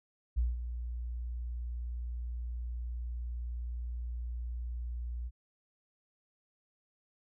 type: tone with ADSR envelope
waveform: sine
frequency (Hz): 59.7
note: A#1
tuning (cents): +42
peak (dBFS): -25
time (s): 0.36-5.31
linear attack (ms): 22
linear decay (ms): 180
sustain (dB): -10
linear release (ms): 44
effects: none